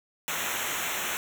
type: noise with comb filter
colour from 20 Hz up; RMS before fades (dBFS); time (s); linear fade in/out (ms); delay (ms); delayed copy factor
pink; -31; 0.28-1.17; 0; 0.21; -1
effects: none